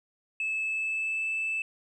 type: tone with pitch glide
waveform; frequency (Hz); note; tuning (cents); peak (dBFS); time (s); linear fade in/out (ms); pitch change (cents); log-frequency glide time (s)
sine; 2609 to 2632; E7 to E7; -18 to -3; -26; 0.4-1.62; 2; +15; 0.61-1.28
effects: tanh soft clip ceiling -25 dBFS